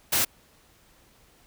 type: noise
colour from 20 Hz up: white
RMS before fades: -23 dBFS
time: 0.12-0.25 s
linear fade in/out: 10 ms
effects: pink hiss -59 dBFS RMS until 1.46 s